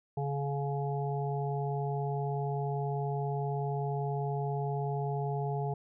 harmonic tone, 140.8 Hz, C#3, 27 cents sharp, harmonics 1 / 3 / 5 / 6, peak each -32 / -37 / -39 / -40 dBFS, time 0.17-5.74 s, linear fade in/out 5 ms, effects none

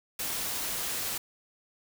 white noise, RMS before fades -33 dBFS, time 0.19-1.18 s, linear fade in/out 5 ms, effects none

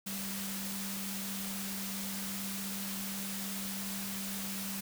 sine tone in noise, 196 Hz, G3, in tune, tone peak -40 dBFS, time 0.06-4.81 s, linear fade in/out 10 ms, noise white, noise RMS -40 dBFS, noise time 0.06-4.81 s, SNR -3 dB, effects none

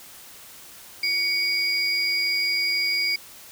sine tone pair together, 2244 / 4838 Hz, C#7 / D#8, +21 / -49 cents, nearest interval octave + minor second, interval 1330 cents, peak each -22 dBFS, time 1.03-3.16 s, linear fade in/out 5 ms, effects tanh soft clip ceiling -17 dBFS + white hiss -45 dBFS RMS until 3.51 s

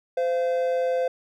triangle tone pair together, 515 / 687.4 Hz, C5 / F5, -28 / -28 cents, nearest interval perfect fourth, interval 500 cents, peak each -20 / -27 dBFS, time 0.17-1.08 s, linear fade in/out 5 ms, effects none

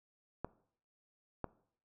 clicks, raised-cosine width 1 ms, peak -23 dBFS, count 2, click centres 0.446 / 1.443 s, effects noise-tail reverb RT60 0.6 s tail -20 dB re dry

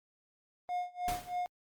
triangle tone with tremolo, 716 Hz, F5, 43 cents sharp, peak -29 dBFS, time 0.69-1.46 s, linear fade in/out 0 ms, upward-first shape sine, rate 3.2 Hz, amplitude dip 95%
pink noise with exponential decay, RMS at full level -36 dBFS, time 1.08-1.48 s, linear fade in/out 2 ms, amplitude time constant 86 ms
effects Opus 24 kbps

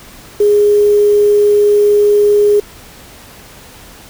sine tone with quantisation, 413.5 Hz, G#4, 8 cents flat, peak -6 dBFS, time 0.4-2.6 s, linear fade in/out 5 ms, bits 5, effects pink hiss -37 dBFS RMS until 4.09 s

